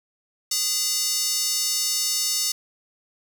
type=tone with high-pass filter; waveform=square; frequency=410 Hz; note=G#4; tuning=22 cents flat; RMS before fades=-24 dBFS; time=0.51-2.52 s; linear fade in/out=5 ms; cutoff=5500 Hz; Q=2.2; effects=7-bit